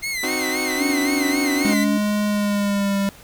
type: tone with vibrato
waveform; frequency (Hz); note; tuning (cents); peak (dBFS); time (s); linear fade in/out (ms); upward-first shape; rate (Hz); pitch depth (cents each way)
sawtooth; 2093; C7; 0; -20; 0.02-1.85; 20; sine; 3.8; 87
type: chord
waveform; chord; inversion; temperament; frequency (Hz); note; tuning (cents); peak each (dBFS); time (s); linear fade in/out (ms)
sawtooth; C diminished; none; equal with one note detuned; 261.6 / 309.2 / 370; C4 / Eb4 / Gb4; 0 / -11 / 0; -24; 0.23-1.74; 5
type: tone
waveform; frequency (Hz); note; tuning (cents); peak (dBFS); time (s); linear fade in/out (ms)
sine; 284.3; C#4; +44; -20; 0.78-1.98; 10
type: tone with pitch glide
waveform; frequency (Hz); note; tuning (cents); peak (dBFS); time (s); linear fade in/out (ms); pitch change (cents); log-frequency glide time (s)
square; 208.3 to 198.32; G#3 to G3; +5 to +20; -19; 1.65-3.09; 0; -85; 2.26-2.97
effects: pink hiss -45 dBFS RMS until 3.23 s